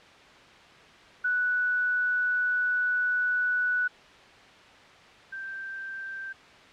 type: tone pair in turn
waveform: sine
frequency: 1480 / 1568 Hz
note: F#6 / G6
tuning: 0 / 0 cents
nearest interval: minor second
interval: 100 cents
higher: second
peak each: -23 / -34 dBFS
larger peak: first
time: 1.24-3.88 / 5.32-6.33 s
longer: first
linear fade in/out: 10 ms
effects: white hiss -51 dBFS RMS until 6.72 s + low-pass 3000 Hz 12 dB/octave